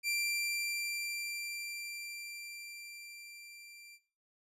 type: tone with level ramp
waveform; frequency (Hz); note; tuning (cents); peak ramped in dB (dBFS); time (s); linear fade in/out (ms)
sawtooth; 2361; D7; +9; -27 to -49; 0.03-3.99; 50
effects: noise-tail reverb RT60 0.4 s tail -17 dB re dry + resampled to 32000 Hz